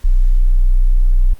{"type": "tone", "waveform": "sine", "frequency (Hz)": 30.87, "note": "B0", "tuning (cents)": 0, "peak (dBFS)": -7, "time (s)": [0.04, 1.34], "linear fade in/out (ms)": 10, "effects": ["pink hiss -49 dBFS RMS until 1.39 s", "Opus 48 kbps"]}